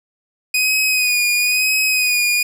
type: tone with vibrato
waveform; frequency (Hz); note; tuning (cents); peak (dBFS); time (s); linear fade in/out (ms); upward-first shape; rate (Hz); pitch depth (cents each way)
sawtooth; 2489; D#7; 0; -11; 0.54-2.43; 5; sine; 1; 38
effects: none